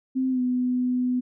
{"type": "tone with pitch glide", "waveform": "sine", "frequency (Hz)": [260.6, 250], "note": ["C4", "B3"], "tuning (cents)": [-7, 21], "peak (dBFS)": -21, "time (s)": [0.15, 1.21], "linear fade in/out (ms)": 20, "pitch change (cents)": -72, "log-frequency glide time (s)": [0.3, 0.41], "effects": []}